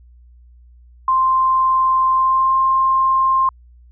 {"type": "tone with pitch glide", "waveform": "sine", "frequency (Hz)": [1046.5, 1057.4], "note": ["C6", "C6"], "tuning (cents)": [0, 18], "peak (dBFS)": -12, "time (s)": [1.08, 3.49], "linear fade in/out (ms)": 2, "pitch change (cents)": 18, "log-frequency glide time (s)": [2.14, 2.56], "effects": ["added 60 Hz sine -43 dBFS peak until 3.91 s"]}